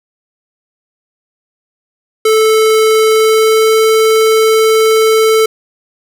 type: tone with pitch glide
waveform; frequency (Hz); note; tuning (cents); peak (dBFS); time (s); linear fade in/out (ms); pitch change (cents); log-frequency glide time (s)
square; 437.9 to 440.7; A4 to A4; -8 to +3; -7; 2.25-5.46; 5; +11; 3.07-3.74
effects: none